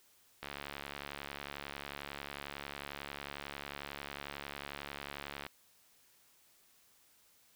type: click train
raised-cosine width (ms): 0.3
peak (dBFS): -25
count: 359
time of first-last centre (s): 0.43-5.465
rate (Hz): 71.1
effects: white hiss -67 dBFS RMS until 7.55 s